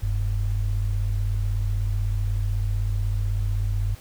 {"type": "tone pair together", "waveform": "sine", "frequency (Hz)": [44.11, 100.2], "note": ["F1", "G2"], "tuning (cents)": [18, 38], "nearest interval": "octave + major second", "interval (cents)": 1420, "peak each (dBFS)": -24, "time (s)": [0.02, 3.95], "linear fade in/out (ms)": 10, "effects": ["pink hiss -48 dBFS RMS until 4 s"]}